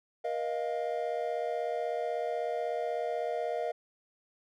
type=chord; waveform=triangle; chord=Bb suspended fourth; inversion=none; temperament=equal with one note detuned; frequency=475.1 / 622.3 / 698.5 Hz; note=Bb4 / Eb5 / F5; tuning=+33 / 0 / 0 cents; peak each=-33 dBFS; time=0.24-3.72 s; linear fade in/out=10 ms; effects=none